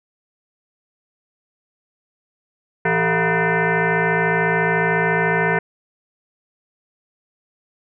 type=tone with frequency modulation; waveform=sine; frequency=673 Hz; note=E5; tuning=36 cents sharp; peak=-15 dBFS; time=2.85-5.59 s; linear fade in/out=5 ms; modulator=280 Hz; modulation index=4.9; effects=none